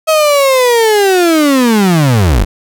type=linear sweep; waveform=35% pulse; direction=down; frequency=642 to 39.96 Hz; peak=-5 dBFS; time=0.07-2.45 s; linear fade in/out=20 ms; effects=none